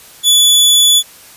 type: tone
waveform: sawtooth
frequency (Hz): 3443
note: A7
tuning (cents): -38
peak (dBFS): -3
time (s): 0.23-1.03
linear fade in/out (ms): 50
effects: white hiss -39 dBFS RMS until 1.36 s + resampled to 32000 Hz